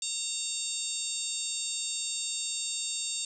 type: harmonic tone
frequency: 918 Hz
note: A#5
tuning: 27 cents flat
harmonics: 3 / 4 / 5 / 6 / 7 / 8 / 9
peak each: -45 / -37 / -40 / -45 / -43 / -36 / -37 dBFS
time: 0.02-3.25 s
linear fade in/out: 2 ms
effects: none